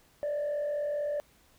sine tone with frequency modulation, 587.3 Hz, D5, in tune, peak -27 dBFS, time 0.23-1.2 s, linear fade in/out 0 ms, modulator 44.4 Hz, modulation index 0.42, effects tanh soft clip ceiling -27 dBFS + pink hiss -63 dBFS RMS until 1.58 s

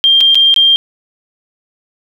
sine tone with dropouts, 3189 Hz, G7, 29 cents sharp, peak -5 dBFS, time 0.04-0.76 s, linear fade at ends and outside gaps 0 ms, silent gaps 0.206-0.21 / 0.346-0.354 / 0.542-0.562 s, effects 7-bit

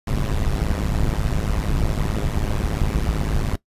brown noise with amplitude modulation, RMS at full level -17 dBFS, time 0.07-3.56 s, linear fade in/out 5 ms, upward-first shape sine, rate 106 Hz, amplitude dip 95%, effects noise-tail reverb RT60 0.1 s tail -18 dB re dry + resampled to 32000 Hz

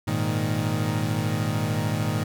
30% pulse chord, Ab suspended second, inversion none, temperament equal with one note detuned, 103.83 / 117.22 / 155.56 Hz, Ab2 / Bb2 / Eb3, 0 / +10 / 0 cents, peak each -25 dBFS, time 0.07-2.24 s, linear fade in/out 10 ms, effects none

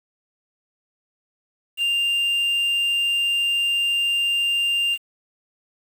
triangle tone with quantisation, 2794 Hz, F7, in tune, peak -17 dBFS, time 1.77-4.98 s, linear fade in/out 50 ms, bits 7, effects none

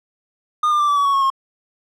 triangle tone with pitch steps, 1220 / 1198.3 / 1177.1 / 1156.2 / 1135.7 / 1115.5 / 1095.7 / 1076.3 Hz, D#6 / D6 / D6 / D6 / C#6 / C#6 / C#6 / C6, -34 / +34 / +4 / -27 / +42 / +11 / -20 / +49 cents, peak -12 dBFS, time 0.63-1.302 s, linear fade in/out 5 ms, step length 84 ms, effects none

